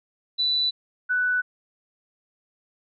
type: tone pair in turn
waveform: sine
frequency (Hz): 3975 / 1488.9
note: B7 / F#6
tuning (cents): +10 / +10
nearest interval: octave + perfect fourth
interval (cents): 1700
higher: first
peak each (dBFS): -20 / -20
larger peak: neither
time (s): 0.38-0.71 / 1.09-1.42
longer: neither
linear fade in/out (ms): 20
effects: none